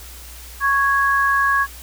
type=tone pair together; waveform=sine; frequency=1108.7 / 1657.5 Hz; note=C#6 / G#6; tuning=0 / -4 cents; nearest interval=perfect fifth; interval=696 cents; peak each=-17 dBFS; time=0.6-1.67 s; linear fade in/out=50 ms; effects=added 60 Hz sine -38 dBFS peak until 1.82 s + white hiss -40 dBFS RMS until 1.82 s